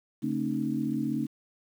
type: tone cluster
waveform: sine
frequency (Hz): 143.1 / 224.6 / 270.1 / 305.7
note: D3 / A3 / C#4 / D#4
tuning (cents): -45 / +36 / -45 / -30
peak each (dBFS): -36 / -31 / -32 / -32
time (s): 0.22-1.27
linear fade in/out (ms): 20
effects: 9-bit